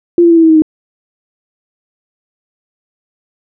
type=tone with pitch steps; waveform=sine; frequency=345.6 / 339.7 / 333.8 / 328.1 / 322.5 / 316.9 / 311.5 Hz; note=F4 / F4 / E4 / E4 / E4 / D#4 / D#4; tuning=-18 / -48 / +22 / -8 / -38 / +32 / +2 cents; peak=-3 dBFS; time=0.18-0.621 s; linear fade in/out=2 ms; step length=63 ms; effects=none